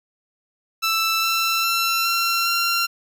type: tone with pitch steps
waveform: 15% pulse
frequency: 1325 / 1337.3 / 1349.7 / 1362.3 / 1374.9 Hz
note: E6 / E6 / E6 / F6 / F6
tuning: +9 / +24 / +40 / -43 / -27 cents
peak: -12 dBFS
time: 0.82-2.87 s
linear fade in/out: 20 ms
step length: 410 ms
effects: none